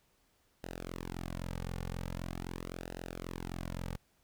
sawtooth tone with flanger, 43.81 Hz, F1, 6 cents sharp, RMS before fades -41 dBFS, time 0.63-3.97 s, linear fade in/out 10 ms, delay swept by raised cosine 0.88 to 3.08 ms, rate 0.43 Hz, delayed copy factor -0.85, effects pink hiss -72 dBFS RMS until 4.23 s

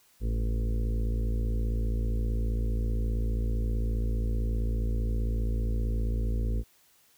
harmonic tone with a mistuned harmonic, 55.2 Hz, A1, 6 cents sharp, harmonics 1 / 2 / 4 / 5 / 6 / 7 / 8 / 9, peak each -26 / -34 / -39 / -46 / -48 / -47 / -47 / -48 dBFS, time 0.2-6.64 s, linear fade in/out 50 ms, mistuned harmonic 1, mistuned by -110 cents, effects white hiss -63 dBFS RMS until 7.17 s

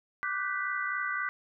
sine chord, G major seventh, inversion second, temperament equal with one note detuned, 1174.7 / 1480 / 1543.7 / 1975.5 Hz, D6 / F#6 / G6 / B6, 0 / 0 / -27 / 0 cents, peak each -35 / -35 / -36 / -35 dBFS, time 0.23-1.29 s, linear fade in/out 0 ms, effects none

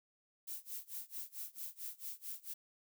violet noise with tremolo, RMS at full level -43 dBFS, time 0.47-2.54 s, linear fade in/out 10 ms, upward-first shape sine, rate 4.5 Hz, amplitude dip 95%, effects none

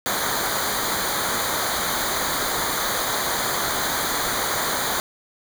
pink noise with comb filter, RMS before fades -24 dBFS, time 0.06-5 s, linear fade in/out 0 ms, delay 0.37 ms, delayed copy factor -0.85, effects none

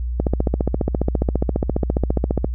click train, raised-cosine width 2 ms, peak -5 dBFS, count 34, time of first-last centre 0.2-2.445 s, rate 14.7 Hz, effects added 60 Hz sine -21 dBFS peak until 2.54 s

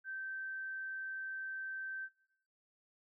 sine tone, 1553 Hz, G6, 17 cents flat, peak -40 dBFS, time 0.04-2.09 s, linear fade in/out 50 ms, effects noise-tail reverb RT60 0.8 s tail -20 dB re dry

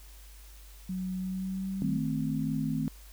sine tone with pitch glide, 185.4 to 192.83 Hz, F#3 to G3, +4 to -28 cents, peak -31 dBFS, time 0.89-1.98 s, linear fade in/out 5 ms, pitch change +68 cents, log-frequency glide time 1.17-1.79 s
sine chord, A diminished, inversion second, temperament equal, 155.56 / 220 / 261.6 Hz, Eb3 / A3 / C4, 0 / 0 / 0 cents, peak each -32 / -33 / -32 dBFS, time 1.82-2.88 s, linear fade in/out 0 ms
effects added 50 Hz sine -48 dBFS peak until 3.12 s + white hiss -56 dBFS RMS until 3.12 s

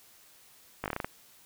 slowing click train, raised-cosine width 0.5 ms, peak -17 dBFS, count 8, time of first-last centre 0.84-1.045 s, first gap 18 ms, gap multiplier 1.16, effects white hiss -58 dBFS RMS until 1.45 s

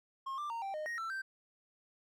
triangle tone with pitch steps, 1074 / 1183 / 923 / 783 / 614 / 1872 / 1336 / 1561 Hz, C6 / D6 / A#5 / G5 / D#5 / A#6 / E6 / G6, +45 / +12 / -17 / -2 / -23 / +7 / +23 / -8 cents, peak -35 dBFS, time 0.26-1.22 s, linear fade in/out 10 ms, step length 120 ms, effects none

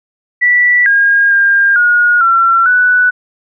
sine tone with pitch steps, 1960 / 1624 / 1605 / 1441 / 1357 / 1485 Hz, B6 / G#6 / G6 / F#6 / E6 / F#6, -14 / -39 / +40 / -46 / +50 / +6 cents, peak -6 dBFS, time 0.41-3.11 s, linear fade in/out 20 ms, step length 450 ms, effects none

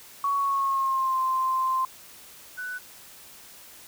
sine tone with pitch glide, 1119 to 1044.1 Hz, C#6 to C6, +16 to -4 cents, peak -22 dBFS, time 0.24-1.85 s, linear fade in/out 2 ms, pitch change -120 cents, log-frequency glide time 0.35-1.19 s
sine tone, 1491 Hz, F#6, 13 cents sharp, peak -31 dBFS, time 2.57-2.79 s, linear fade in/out 20 ms
effects white hiss -48 dBFS RMS until 3.87 s

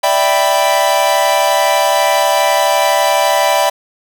45% pulse chord, E minor seventh, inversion third, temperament equal, 587.3 / 659.3 / 784 / 987.8 Hz, D5 / E5 / G5 / B5, 0 / 0 / 0 / 0 cents, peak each -16 dBFS, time 0.03-3.7 s, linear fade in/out 10 ms, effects none

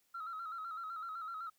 sine tone with vibrato, 1318.5 Hz, E6, in tune, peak -39 dBFS, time 0.14-1.5 s, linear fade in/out 10 ms, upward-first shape square, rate 7.9 Hz, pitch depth 61 cents each way, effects tanh soft clip ceiling -37 dBFS + white hiss -75 dBFS RMS until 1.58 s

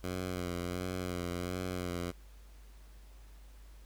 10% pulse tone with vibrato, 89.7 Hz, F2, 47 cents sharp, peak -27 dBFS, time 0.03-2.12 s, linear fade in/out 20 ms, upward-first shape sine, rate 1.4 Hz, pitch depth 43 cents each way, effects added 50 Hz sine -51 dBFS peak until 3.85 s + pink hiss -64 dBFS RMS until 3.85 s

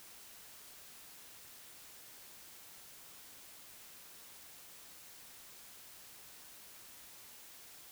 silence, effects white hiss -55 dBFS RMS until 7.91 s

